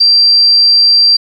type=tone; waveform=sine; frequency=4712 Hz; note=D8; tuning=5 cents sharp; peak=-4 dBFS; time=0-1.17 s; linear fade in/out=10 ms; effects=7-bit